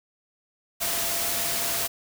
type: tone in noise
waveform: sine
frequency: 680 Hz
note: F5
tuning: 46 cents flat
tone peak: -37 dBFS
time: 0.8-1.88 s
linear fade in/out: 20 ms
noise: white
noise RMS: -27 dBFS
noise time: 0.8-1.88 s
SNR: -13 dB
effects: none